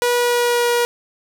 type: tone with pitch glide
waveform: sawtooth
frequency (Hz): 484.7 to 478.9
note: B4 to A#4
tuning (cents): -32 to +47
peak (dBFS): -11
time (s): 0.02-0.85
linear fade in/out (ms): 0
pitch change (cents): -21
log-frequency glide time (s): 0.15-0.69
effects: none